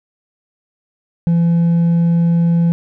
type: tone with hard clipping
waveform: sine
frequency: 169.2 Hz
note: E3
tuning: 45 cents sharp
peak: -11 dBFS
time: 1.27-2.72 s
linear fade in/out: 0 ms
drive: 2 dB
effects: none